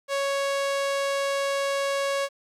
sawtooth tone, 555 Hz, C#5, 2 cents sharp, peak -20 dBFS, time 0.08-2.29 s, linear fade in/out 50 ms, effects low-pass 9000 Hz 12 dB/octave + 10-bit

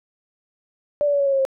sine tone with pitch steps, 585 / 576.3 / 567.7 / 559.2 / 550.9 / 542.7 / 534.6 Hz, D5 / D5 / C#5 / C#5 / C#5 / C#5 / C5, -7 / -33 / +41 / +15 / -11 / -37 / +37 cents, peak -16 dBFS, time 1.01-1.451 s, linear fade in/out 0 ms, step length 63 ms, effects none

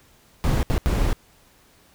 brown noise bursts at uneven times, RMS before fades -20 dBFS, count 3, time 0.44-0.63 / 0.7-0.78 / 0.86-1.13 s, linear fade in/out 0 ms, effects pink hiss -56 dBFS RMS until 1.94 s

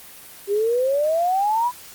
sine exponential sweep, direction up, 392.4 to 1003 Hz, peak -17 dBFS, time 0.47-1.72 s, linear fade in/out 50 ms, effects white hiss -42 dBFS RMS until 1.94 s + Opus 24 kbps

